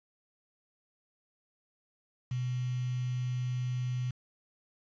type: tone with quantisation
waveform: sine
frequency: 125.1 Hz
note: B2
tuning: 23 cents sharp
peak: -30 dBFS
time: 2.31-4.11 s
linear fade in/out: 5 ms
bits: 8
effects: resampled to 16000 Hz